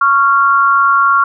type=tone pair together; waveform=sine; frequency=1108.7 / 1385.6 Hz; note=C#6 / F6; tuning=0 / -14 cents; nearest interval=major third; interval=386 cents; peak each=-10 dBFS; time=0.01-1.24 s; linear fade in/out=5 ms; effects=none